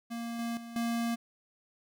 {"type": "tone with level steps", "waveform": "square", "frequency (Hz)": 233.1, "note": "A#3", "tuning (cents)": 0, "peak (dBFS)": [-36, -33, -43, -30], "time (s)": [0.1, 1.16], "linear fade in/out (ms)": 20, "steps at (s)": [0.39, 0.57, 0.76], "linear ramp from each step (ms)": 2, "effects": []}